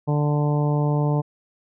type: harmonic tone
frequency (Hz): 147.5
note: D3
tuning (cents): +8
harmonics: 1 / 2 / 3 / 4 / 5 / 6 / 7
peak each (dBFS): -19 / -28 / -29 / -31 / -34 / -32 / -38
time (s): 0.07-1.22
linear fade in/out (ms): 20
effects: none